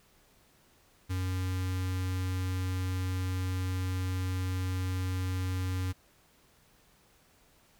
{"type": "tone with notch filter", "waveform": "square", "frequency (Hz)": 92.5, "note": "F#2", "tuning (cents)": 0, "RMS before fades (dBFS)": -32, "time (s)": [1.09, 5.93], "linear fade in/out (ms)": 20, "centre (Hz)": 620, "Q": 1, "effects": ["pink hiss -64 dBFS RMS until 7.79 s"]}